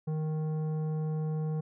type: tone with tanh clipping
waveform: sine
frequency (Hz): 155.56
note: D#3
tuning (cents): 0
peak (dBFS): -31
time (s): 0.07-1.61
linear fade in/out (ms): 10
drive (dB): 11
effects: none